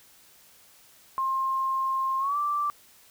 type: tone with pitch glide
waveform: sine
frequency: 1062 to 1171.6 Hz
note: C6 to D6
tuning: +25 to -5 cents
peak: -24 dBFS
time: 1.18-2.7 s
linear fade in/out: 0 ms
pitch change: +170 cents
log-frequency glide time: 2.19-2.37 s
effects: white hiss -56 dBFS RMS until 3.1 s